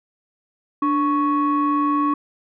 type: tone pair together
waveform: sine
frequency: 293.7 / 1109.6 Hz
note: D4 / C#6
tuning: 0 / +1 cents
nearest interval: octave + major seventh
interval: 2301 cents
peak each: -18 dBFS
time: 0.82-2.14 s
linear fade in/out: 5 ms
effects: tanh soft clip ceiling -12 dBFS